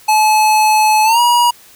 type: tone with pitch glide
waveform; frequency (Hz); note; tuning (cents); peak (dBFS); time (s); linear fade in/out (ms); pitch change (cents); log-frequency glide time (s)
square; 860 to 959.8; A5 to B5; -40 to -50; -9; 0.08-1.51; 10; +190; 1.04-1.2
effects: white hiss -43 dBFS RMS until 1.75 s